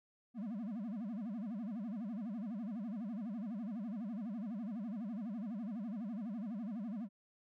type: tone with vibrato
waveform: triangle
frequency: 217.2 Hz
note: A3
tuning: 22 cents flat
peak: -37 dBFS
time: 0.34-7.09 s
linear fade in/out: 50 ms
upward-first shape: sine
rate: 12 Hz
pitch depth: 230 cents each way
effects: none